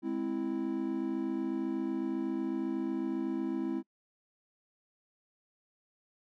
triangle chord, Ab augmented, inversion none, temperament equal, 207.7 / 261.6 / 329.6 Hz, Ab3 / C4 / E4, 0 / 0 / 0 cents, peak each -37 / -33 / -32 dBFS, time 0.02-3.83 s, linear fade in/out 50 ms, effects noise-tail reverb RT60 0.1 s tail -25 dB re dry

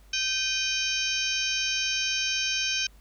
harmonic tone with a mistuned harmonic, 776 Hz, G5, 18 cents flat, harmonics 2 / 3 / 4 / 5 / 6 / 7 / 8, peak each -35 / -31 / -31 / -36 / -36 / -32 / -33 dBFS, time 0.13-2.87 s, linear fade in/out 5 ms, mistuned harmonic 3, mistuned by +98 cents, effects added 50 Hz sine -51 dBFS peak until 3 s + pink hiss -61 dBFS RMS until 3 s

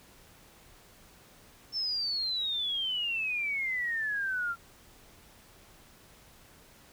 sine exponential sweep, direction down, 5400 to 1361 Hz, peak -29 dBFS, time 1.72-4.56 s, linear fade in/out 50 ms, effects pink hiss -57 dBFS RMS until 6.92 s

